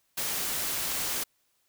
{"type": "noise", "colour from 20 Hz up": "white", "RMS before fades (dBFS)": -31, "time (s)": [0.17, 1.24], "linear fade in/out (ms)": 10, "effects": ["white hiss -72 dBFS RMS until 1.68 s"]}